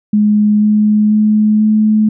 sine tone with pitch steps, 209.8 / 211.5 / 213.2 / 215 Hz, G#3 / G#3 / G#3 / A3, +18 / +32 / +46 / -40 cents, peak -7 dBFS, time 0.13-2.09 s, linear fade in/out 5 ms, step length 490 ms, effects none

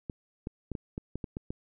clicks, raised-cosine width 3 ms, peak -22 dBFS, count 9, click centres 0.098 / 0.471 / 0.717 / 0.752 / 0.979 / 1.156 / 1.242 / 1.369 / 1.505 s, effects none

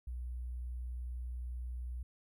sine tone with sample-and-hold, 61.2 Hz, B1, 15 cents flat, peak -38 dBFS, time 0.07-2.03 s, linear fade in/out 5 ms, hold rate 11025 Hz, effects none

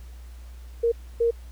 sine tone bursts at uneven times, 466.2 Hz, A#4, in tune, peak -18 dBFS, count 2, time 0.83-0.92 / 1.2-1.31 s, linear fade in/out 10 ms, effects added 60 Hz sine -39 dBFS peak until 1.51 s + pink hiss -56 dBFS RMS until 1.51 s

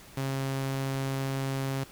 sawtooth tone, 135.1 Hz, C#3, 44 cents flat, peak -25 dBFS, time 0.17-1.84 s, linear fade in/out 5 ms, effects pink hiss -51 dBFS RMS until 1.91 s

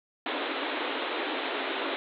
pink band-pass noise, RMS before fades -32 dBFS, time 0.26-1.96 s, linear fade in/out 0 ms, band 260 to 3900 Hz, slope 96 dB/octave, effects none

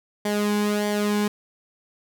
sawtooth tone with flanger, 207.7 Hz, G#3, in tune, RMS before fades -23 dBFS, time 0.25-1.28 s, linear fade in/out 5 ms, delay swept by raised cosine 0.75 to 1.57 ms, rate 1.6 Hz, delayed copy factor -0.65, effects none

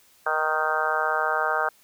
harmonic tone with a mistuned harmonic, 155.6 Hz, D#3, in tune, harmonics 3 / 4 / 5 / 6 / 7 / 8 / 9 / 10, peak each -33 / -30 / -29 / -31 / -33 / -28 / -30 / -28 dBFS, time 0.26-1.69 s, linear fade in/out 5 ms, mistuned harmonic 3, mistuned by +19 cents, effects white hiss -58 dBFS RMS until 1.83 s

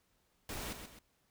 pink noise with echo, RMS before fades -42 dBFS, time 0.49-0.73 s, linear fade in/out 2 ms, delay 130 ms, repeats 2, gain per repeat -7 dB, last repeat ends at 0.99 s, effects pink hiss -75 dBFS RMS until 1.3 s

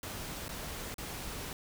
pink noise with dropouts, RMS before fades -41 dBFS, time 0.03-1.53 s, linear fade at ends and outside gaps 1 ms, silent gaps 0.482-0.491 / 0.942-0.982 s, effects none

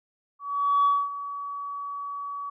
sine tone with ADSR envelope, 1136 Hz, C#6, 42 cents sharp, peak -16 dBFS, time 0.39-2.5 s, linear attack 460 ms, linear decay 240 ms, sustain -15 dB, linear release 8 ms, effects tanh soft clip ceiling -14 dBFS

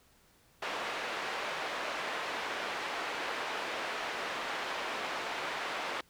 pink band-pass noise, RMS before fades -37 dBFS, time 0.62-6.01 s, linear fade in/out 5 ms, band 590 to 2900 Hz, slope 12 dB/octave, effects pink hiss -65 dBFS RMS until 6.09 s

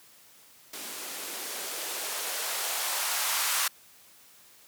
violet noise with band-pass filter sweep, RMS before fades -32 dBFS, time 0.73-3.68 s, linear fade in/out 5 ms, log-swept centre 250 to 1100 Hz, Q 1.5, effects white hiss -56 dBFS RMS until 4.67 s + high-pass 80 Hz 12 dB/octave

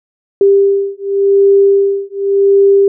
sine beating tone pair, 395.9 / 396.79 Hz, G4 / G4, +17 / +21 cents, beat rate 0.89 Hz, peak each -10 dBFS, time 0.41-2.88 s, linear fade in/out 2 ms, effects none

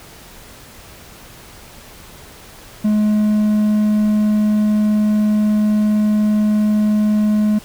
triangle tone, 211.7 Hz, G#3, 33 cents sharp, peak -10 dBFS, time 2.84-7.59 s, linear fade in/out 10 ms, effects pink hiss -40 dBFS RMS until 7.64 s

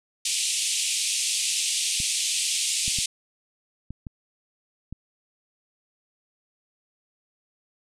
white band-pass noise, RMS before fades -26 dBFS, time 0.25-3.06 s, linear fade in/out 5 ms, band 2400 to 9600 Hz, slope 48 dB/octave
clicks, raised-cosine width 5 ms, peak -23 dBFS, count 6, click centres 2.002 / 2.88 / 2.987 / 3.906 / 4.068 / 4.926 s
effects none

